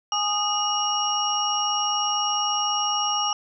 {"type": "tone cluster", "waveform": "sine", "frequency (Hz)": [829, 1234, 2896, 5600], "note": ["G#5", "D#6", "F#7", "F8"], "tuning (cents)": [-3, -15, -38, 4], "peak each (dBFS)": -27, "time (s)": [0.12, 3.33], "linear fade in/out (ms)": 2, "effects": []}